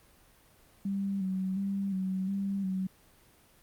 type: tone with vibrato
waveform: sine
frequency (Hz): 192.7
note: G3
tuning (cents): -29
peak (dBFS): -29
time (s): 0.85-2.87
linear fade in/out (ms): 5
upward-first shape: square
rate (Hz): 1.4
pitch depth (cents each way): 39
effects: pink hiss -61 dBFS RMS until 3.62 s + Opus 32 kbps